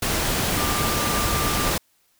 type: tone in noise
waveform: sine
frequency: 1189 Hz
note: D6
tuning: 21 cents sharp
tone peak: -28 dBFS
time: 0.57-1.71 s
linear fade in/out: 5 ms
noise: pink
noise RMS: -23 dBFS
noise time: 0.02-1.78 s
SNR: -8 dB
effects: white hiss -64 dBFS RMS until 2.19 s